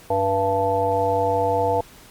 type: harmonic tone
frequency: 97.4 Hz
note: G2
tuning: 11 cents flat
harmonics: 1 / 3 / 5 / 7 / 9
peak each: -29 / -32 / -22 / -23 / -23 dBFS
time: 0.1-1.81 s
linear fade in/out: 5 ms
effects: pink hiss -47 dBFS RMS until 2.1 s + Opus 48 kbps